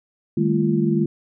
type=tone cluster; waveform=sine; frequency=155.2 / 201.6 / 223.1 / 343.2 Hz; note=D#3 / G3 / A3 / F4; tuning=-4 / +49 / +24 / -30 cents; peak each=-22 dBFS; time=0.37-1.06 s; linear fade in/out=5 ms; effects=none